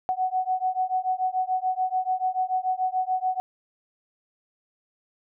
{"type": "beating tone pair", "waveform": "sine", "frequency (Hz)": [741, 747.9], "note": ["F#5", "F#5"], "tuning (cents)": [2, 18], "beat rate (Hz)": 6.9, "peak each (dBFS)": [-26, -26], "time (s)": [0.09, 3.4], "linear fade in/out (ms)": 0, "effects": []}